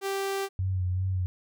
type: tone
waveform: sawtooth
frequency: 391.6 Hz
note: G4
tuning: 2 cents flat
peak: -24 dBFS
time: 0.01-0.49 s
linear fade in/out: 50 ms
type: tone with vibrato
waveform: sine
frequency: 92.5 Hz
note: F#2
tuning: in tune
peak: -25 dBFS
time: 0.59-1.26 s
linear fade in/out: 0 ms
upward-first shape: sine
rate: 2.6 Hz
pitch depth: 40 cents each way
effects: none